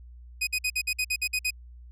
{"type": "tone bursts", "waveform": "sawtooth", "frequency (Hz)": 2500, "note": "D#7", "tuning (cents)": 8, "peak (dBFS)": -21, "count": 10, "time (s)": [0.41, 1.507], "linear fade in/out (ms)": 10, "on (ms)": 62, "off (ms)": 53, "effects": ["added 60 Hz sine -44 dBFS peak until 1.91 s", "resampled to 32000 Hz"]}